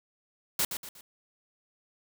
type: noise with echo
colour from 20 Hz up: white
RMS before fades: -27 dBFS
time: 0.59-0.65 s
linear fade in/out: 2 ms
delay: 120 ms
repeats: 3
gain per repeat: -8 dB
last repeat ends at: 1.01 s
effects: none